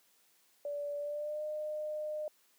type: tone with pitch glide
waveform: sine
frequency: 579 to 608.5 Hz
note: D5 to D#5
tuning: -25 to -39 cents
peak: -35 dBFS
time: 0.65-2.28 s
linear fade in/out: 2 ms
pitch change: +86 cents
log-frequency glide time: 0.98-1.43 s
effects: white hiss -69 dBFS RMS until 2.58 s + high-pass 200 Hz 12 dB/octave

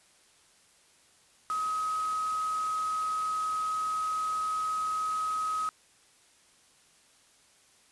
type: tone in noise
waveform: sine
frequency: 1268 Hz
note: D#6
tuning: 32 cents sharp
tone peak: -28 dBFS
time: 1.5-5.69 s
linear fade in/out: 0 ms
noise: white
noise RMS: -45 dBFS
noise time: 1.5-5.69 s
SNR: +14 dB
effects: white hiss -62 dBFS RMS until 7.91 s + resampled to 24000 Hz

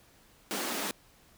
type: high-pass noise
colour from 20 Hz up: pink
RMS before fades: -34 dBFS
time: 0.51-0.91 s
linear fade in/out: 0 ms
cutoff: 200 Hz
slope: 48 dB/octave
effects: pink hiss -61 dBFS RMS until 1.37 s

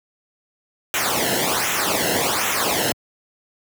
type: noise with flanger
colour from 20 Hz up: pink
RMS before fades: -21 dBFS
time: 0.94-2.92 s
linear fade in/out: 0 ms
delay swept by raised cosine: 0.21 to 0.86 ms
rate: 1.3 Hz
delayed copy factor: -0.8
effects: high-pass 100 Hz 12 dB/octave

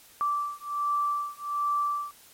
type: beating tone pair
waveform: sine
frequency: 1166 / 1167.3 Hz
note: D6 / D6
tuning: -13 / -11 cents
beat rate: 1.3 Hz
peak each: -29 dBFS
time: 0.21-2.11 s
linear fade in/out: 0 ms
effects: white hiss -54 dBFS RMS until 2.33 s + MP3 64 kbps

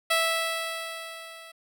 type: tone with level ramp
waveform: 10% pulse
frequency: 657 Hz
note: E5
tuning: 6 cents flat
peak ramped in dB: -12 to -36 dBFS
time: 0.1-1.52 s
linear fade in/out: 10 ms
effects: none

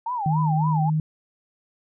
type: tone with vibrato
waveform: sine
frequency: 880 Hz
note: A5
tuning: in tune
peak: -24 dBFS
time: 0.06-0.9 s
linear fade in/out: 5 ms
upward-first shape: sine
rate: 3.6 Hz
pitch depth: 230 cents each way
type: tone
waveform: sine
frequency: 155.56 Hz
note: D#3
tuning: in tune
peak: -19 dBFS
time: 0.26-1 s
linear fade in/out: 2 ms
effects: none

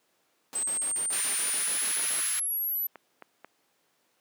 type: noise bursts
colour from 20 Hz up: pink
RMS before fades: -41 dBFS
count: 12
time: 0.53-2.203 s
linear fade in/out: 0 ms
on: 100 ms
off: 43 ms
type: exponential sweep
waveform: sine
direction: up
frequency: 8140 to 11990 Hz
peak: -27 dBFS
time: 0.55-2.87 s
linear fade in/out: 5 ms
type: high-pass noise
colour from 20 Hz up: pink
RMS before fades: -35 dBFS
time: 1.12-2.4 s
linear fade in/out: 10 ms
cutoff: 1400 Hz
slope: 24 dB/octave
type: clicks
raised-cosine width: 0.5 ms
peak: -28 dBFS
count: 6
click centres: 1.495 / 1.997 / 2.19 / 2.957 / 3.223 / 3.446 s
effects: pink hiss -70 dBFS RMS until 4.2 s + high-pass 300 Hz 12 dB/octave

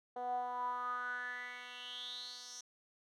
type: tone with band-pass filter sweep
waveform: 10% pulse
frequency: 246.9 Hz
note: B3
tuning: in tune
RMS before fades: -42 dBFS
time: 0.16-2.61 s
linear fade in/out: 5 ms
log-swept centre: 630 to 5800 Hz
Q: 7.6
effects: none

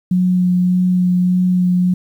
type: tone with vibrato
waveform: sine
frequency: 181 Hz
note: F#3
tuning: 38 cents flat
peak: -11 dBFS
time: 0.11-1.94 s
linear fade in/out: 5 ms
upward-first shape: sine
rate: 1.7 Hz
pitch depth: 12 cents each way
effects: 8-bit

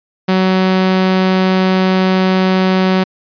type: tone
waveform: sawtooth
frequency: 187.3 Hz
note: F#3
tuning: 21 cents sharp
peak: -6 dBFS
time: 0.28-3.04 s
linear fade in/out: 10 ms
effects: resampled to 11025 Hz

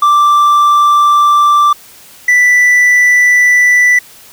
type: tone pair in turn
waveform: triangle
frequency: 1174.7 / 1975.6 Hz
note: D6 / B6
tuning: 0 / 0 cents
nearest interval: major sixth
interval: 900 cents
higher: second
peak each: -3 dBFS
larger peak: neither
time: 0.02-1.73 / 2.28-3.99 s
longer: neither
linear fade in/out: 5 ms
effects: white hiss -38 dBFS RMS until 4.32 s

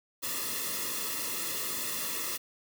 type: noise with comb filter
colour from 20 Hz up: white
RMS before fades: -34 dBFS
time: 0.22-2.38 s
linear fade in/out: 20 ms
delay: 1.3 ms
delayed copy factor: -1
effects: none

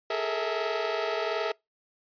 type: tone cluster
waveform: sawtooth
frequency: 415.8 / 437.1 / 458.4 / 650 Hz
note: G#4 / A4 / A#4 / E5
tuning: +2 / -11 / -29 / -24 cents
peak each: -29 / -34 / -29 / -27 dBFS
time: 0.1-1.52 s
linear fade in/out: 5 ms
effects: noise-tail reverb RT60 0.2 s tail -25 dB re dry + resampled to 11025 Hz

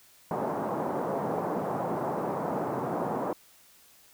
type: band-pass noise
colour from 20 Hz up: white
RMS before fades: -31 dBFS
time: 0.31-3.33 s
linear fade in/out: 2 ms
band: 140 to 910 Hz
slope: 24 dB/octave
effects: white hiss -58 dBFS RMS until 4.13 s

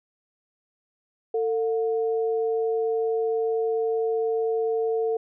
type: tone pair together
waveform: sine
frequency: 448.9 / 719 Hz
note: A4 / F#5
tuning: +35 / -50 cents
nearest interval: minor sixth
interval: 815 cents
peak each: -22 / -33 dBFS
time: 1.34-5.17 s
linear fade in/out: 5 ms
effects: none

